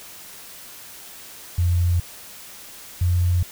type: tone pair in turn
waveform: sine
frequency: 87.31 / 88.48 Hz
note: F2 / F2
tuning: 0 / +23 cents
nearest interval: unison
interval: 23 cents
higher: second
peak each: -16 dBFS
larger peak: neither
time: 1.58-2 / 3.01-3.43 s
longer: neither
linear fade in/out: 5 ms
effects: white hiss -41 dBFS RMS until 3.51 s